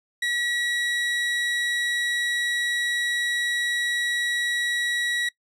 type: tone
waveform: 30% pulse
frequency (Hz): 1924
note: B6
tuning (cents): -46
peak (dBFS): -20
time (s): 0.22-5.29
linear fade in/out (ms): 5
effects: noise-tail reverb RT60 0.1 s tail -22 dB re dry + low-pass 9000 Hz 12 dB/octave